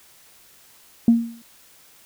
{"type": "tone with exponential decay", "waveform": "sine", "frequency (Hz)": 231.9, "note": "A#3", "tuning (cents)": -9, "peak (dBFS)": -7, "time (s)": [1.08, 1.42], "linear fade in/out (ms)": 2, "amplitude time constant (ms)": 72, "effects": ["tanh soft clip ceiling -5 dBFS", "white hiss -52 dBFS RMS until 2.05 s"]}